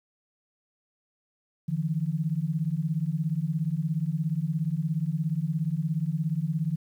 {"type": "beating tone pair", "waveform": "sine", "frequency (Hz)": [150.5, 167.5], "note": ["D3", "E3"], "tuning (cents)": [43, 28], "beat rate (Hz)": 17, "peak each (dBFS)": -28, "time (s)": [1.68, 6.76], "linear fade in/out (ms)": 10, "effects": ["10-bit"]}